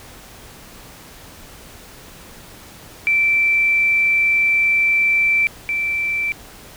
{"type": "tone pair in turn", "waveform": "sine", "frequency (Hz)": [2336, 2336], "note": ["D7", "D7"], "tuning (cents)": [-10, -10], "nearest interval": "unison", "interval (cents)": 0, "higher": "neither", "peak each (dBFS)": [-13, -18], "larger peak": "first", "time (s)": [[3.07, 5.47], [5.69, 6.32]], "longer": "first", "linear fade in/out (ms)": 0, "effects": ["pink hiss -41 dBFS RMS until 6.76 s"]}